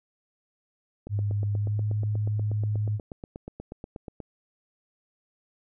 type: click train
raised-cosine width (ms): 2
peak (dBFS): -24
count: 27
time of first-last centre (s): 1.07-4.203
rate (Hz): 8.3
type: tone with pitch glide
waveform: sine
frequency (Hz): 102.5 to 105.5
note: G#2 to G#2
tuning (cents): -22 to +28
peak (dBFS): -24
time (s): 1.09-3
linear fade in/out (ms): 50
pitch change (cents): +50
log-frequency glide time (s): 1.55-1.8
effects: none